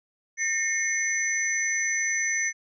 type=tone cluster; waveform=sine; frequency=1826 / 2157 / 6040 Hz; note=A#6 / C#7 / F#8; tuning=-36 / -48 / +35 cents; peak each=-28 dBFS; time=0.37-2.53 s; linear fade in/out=50 ms; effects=none